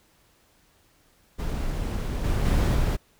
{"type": "noise with level steps", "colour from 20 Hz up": "brown", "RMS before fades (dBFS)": [-28, -24, -21, -23], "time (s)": [1.38, 2.97], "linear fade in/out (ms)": 20, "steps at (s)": [2.24, 2.45, 2.75], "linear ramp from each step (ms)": 5, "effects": ["pink hiss -62 dBFS RMS until 3.19 s"]}